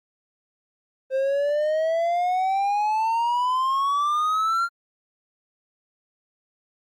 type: exponential sweep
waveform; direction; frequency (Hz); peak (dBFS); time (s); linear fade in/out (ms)
triangle; up; 523.3 to 1396.9; -18; 1.1-4.69; 50
effects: Opus 24 kbps